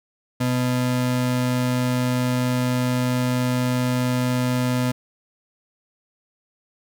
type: ring-modulated tone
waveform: square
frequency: 188.1 Hz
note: F#3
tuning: 29 cents sharp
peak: -17 dBFS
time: 0.4-4.92 s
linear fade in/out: 10 ms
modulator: 62.2 Hz
effects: none